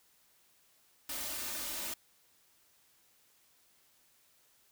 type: noise with comb filter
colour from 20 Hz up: white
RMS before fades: -39 dBFS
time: 1.09-1.94 s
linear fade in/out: 5 ms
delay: 3.3 ms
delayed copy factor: +0.65
effects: white hiss -68 dBFS RMS until 4.71 s

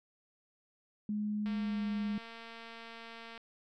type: tone with pitch glide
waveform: sine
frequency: 209.8 to 207.5 Hz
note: G#3 to G#3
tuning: +18 to -1 cents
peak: -32 dBFS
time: 1.09-2.18 s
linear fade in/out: 2 ms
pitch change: -19 cents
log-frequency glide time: 1.6-1.82 s
type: click train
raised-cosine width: 0.3 ms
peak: -33 dBFS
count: 440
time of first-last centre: 1.46-3.377 s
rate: 229 Hz
effects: none

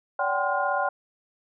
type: tone cluster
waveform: sine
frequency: 574 / 757 / 793 / 1040 / 1420 Hz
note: D5 / F#5 / G5 / C6 / F6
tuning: -40 / +39 / +20 / -11 / +28 cents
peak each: -29 dBFS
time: 0.19-0.89 s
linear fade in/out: 5 ms
effects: none

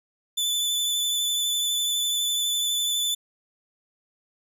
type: tone with vibrato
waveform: sawtooth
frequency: 3500 Hz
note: A7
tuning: 10 cents flat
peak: -20 dBFS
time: 0.37-3.15 s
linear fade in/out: 10 ms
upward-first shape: sine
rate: 12 Hz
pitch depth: 19 cents each way
effects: none

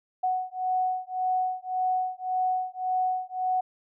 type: beating tone pair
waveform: sine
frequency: 740 / 741.8 Hz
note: F#5 / F#5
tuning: 0 / +4 cents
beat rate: 1.8 Hz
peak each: -28 dBFS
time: 0.23-3.61 s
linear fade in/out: 10 ms
effects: none

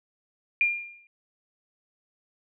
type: tone with exponential decay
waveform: sine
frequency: 2402 Hz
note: D7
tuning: 38 cents sharp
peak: -17 dBFS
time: 0.61-1.07 s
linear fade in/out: 1 ms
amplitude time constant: 98 ms
effects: none

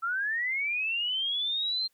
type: linear sweep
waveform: sine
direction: up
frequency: 1318.5 to 4186 Hz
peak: -27 dBFS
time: 0.02-1.88 s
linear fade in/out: 20 ms
effects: white hiss -72 dBFS RMS until 1.93 s

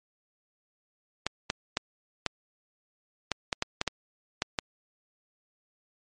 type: clicks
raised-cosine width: 0.2 ms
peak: -9 dBFS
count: 11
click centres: 1.266 / 1.501 / 1.771 / 2.263 / 3.317 / 3.528 / 3.624 / 3.814 / 3.877 / 4.421 / 4.588 s
effects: MP3 48 kbps

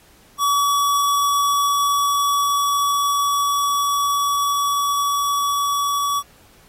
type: tone with level ramp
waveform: square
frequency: 1138 Hz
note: C#6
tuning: 45 cents sharp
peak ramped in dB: -16 to -19 dBFS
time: 0.38-6.23 s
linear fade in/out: 50 ms
effects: pink hiss -52 dBFS RMS until 6.68 s + AAC 48 kbps

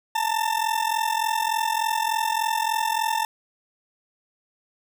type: ring-modulated tone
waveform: 40% pulse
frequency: 894 Hz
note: A5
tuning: 27 cents sharp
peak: -18 dBFS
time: 0.15-3.25 s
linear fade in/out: 2 ms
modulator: 21.7 Hz
effects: none

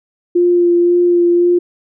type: tone with vibrato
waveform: sine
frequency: 349.2 Hz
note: F4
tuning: in tune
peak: -8 dBFS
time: 0.35-1.59 s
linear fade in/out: 10 ms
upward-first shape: sine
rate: 1.9 Hz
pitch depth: 14 cents each way
effects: none

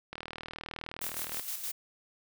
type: click train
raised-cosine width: 0.3 ms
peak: -23 dBFS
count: 51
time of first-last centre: 0.13-1.396 s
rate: 39.5 Hz
type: noise with tremolo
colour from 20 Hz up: blue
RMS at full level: -36 dBFS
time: 1.01-1.72 s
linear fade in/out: 10 ms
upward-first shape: square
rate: 6.4 Hz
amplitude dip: 50%
effects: none

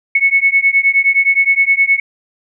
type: beating tone pair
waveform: sine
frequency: 2200 / 2209.6 Hz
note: C#7 / C#7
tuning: -14 / -6 cents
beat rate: 9.6 Hz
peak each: -12 dBFS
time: 0.15-2 s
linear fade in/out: 5 ms
effects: none

